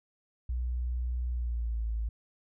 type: tone with pitch glide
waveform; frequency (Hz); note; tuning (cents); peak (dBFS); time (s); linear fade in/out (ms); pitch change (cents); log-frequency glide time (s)
sine; 61.1 to 55.39; B1 to A1; -18 to +12; -29; 0.49-2.09; 5; -170; 1.3-1.86
effects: none